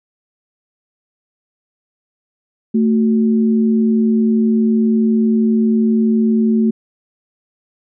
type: tone pair together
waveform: sine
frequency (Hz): 222.4 / 370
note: A3 / F#4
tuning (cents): +19 / 0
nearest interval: major sixth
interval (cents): 881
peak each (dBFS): -11 / -21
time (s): 2.74-6.71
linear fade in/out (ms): 10
effects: none